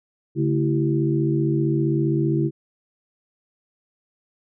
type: tone cluster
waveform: sine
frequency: 141.9 / 221 / 331.5 / 386.8 Hz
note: C#3 / A3 / E4 / G4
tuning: +41 / +8 / +10 / -23 cents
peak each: -21 / -28 / -22 / -28 dBFS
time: 0.35-2.51 s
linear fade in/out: 50 ms
effects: none